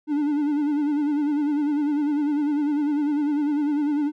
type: tone with vibrato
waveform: triangle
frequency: 293.7 Hz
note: D4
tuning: in tune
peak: -18 dBFS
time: 0.07-4.12 s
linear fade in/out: 50 ms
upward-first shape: sine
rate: 10 Hz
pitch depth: 62 cents each way
effects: none